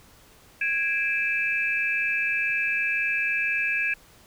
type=tone cluster; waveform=sine; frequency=1654 / 2360 / 2602 Hz; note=G#6 / D7 / E7; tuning=-8 / +8 / -23 cents; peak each=-27 dBFS; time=0.61-3.94 s; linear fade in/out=5 ms; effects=pink hiss -54 dBFS RMS until 4.26 s